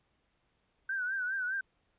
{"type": "tone with vibrato", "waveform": "sine", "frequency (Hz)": 1525, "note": "G6", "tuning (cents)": -48, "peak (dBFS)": -31, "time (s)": [0.89, 1.61], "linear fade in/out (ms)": 5, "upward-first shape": "triangle", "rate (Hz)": 4.9, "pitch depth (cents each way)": 100, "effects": ["pink hiss -75 dBFS RMS until 1.98 s", "resampled to 8000 Hz"]}